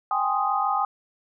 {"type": "chord", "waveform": "sine", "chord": "Ab major seventh", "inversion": "third", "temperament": "equal", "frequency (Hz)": [784, 830.6, 1046.5, 1244.5], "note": ["G5", "Ab5", "C6", "Eb6"], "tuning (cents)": [0, 0, 0, 0], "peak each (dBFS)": [-26, -27, -30, -25], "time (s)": [0.11, 0.85], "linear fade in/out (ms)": 2, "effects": []}